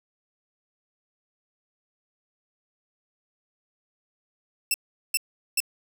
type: tone bursts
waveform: 10% pulse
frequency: 2672 Hz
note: E7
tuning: 23 cents sharp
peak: -12 dBFS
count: 3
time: 4.71-5.603 s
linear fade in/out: 2 ms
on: 31 ms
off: 400 ms
effects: none